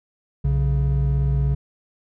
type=tone pair together; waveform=triangle; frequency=61.9 / 138.86 Hz; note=B1 / C#3; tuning=+5 / +3 cents; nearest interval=octave + major second; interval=1398 cents; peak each=-18 dBFS; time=0.44-1.55 s; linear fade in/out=10 ms; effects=none